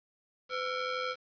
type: ring-modulated tone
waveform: sawtooth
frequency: 922 Hz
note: A#5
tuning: 19 cents flat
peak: -25 dBFS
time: 0.49-1.16 s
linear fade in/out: 50 ms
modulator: 415 Hz
effects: resampled to 11025 Hz + 9-bit